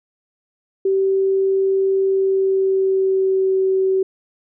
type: tone with pitch glide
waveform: sine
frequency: 386.2 to 380.7 Hz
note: G4 to F#4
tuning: -26 to +49 cents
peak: -14 dBFS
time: 0.85-4.03 s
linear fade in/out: 5 ms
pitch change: -25 cents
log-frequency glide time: 2.05-3.56 s
effects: none